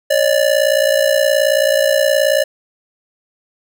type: ring-modulated tone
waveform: square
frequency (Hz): 582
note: D5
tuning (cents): -16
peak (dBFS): -9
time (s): 0.1-2.44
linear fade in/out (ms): 10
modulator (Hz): 29.4
effects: none